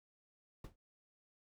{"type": "noise with exponential decay", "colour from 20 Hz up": "brown", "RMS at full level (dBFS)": -42, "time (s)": [0.64, 0.76], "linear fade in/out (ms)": 5, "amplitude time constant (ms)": 26, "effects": []}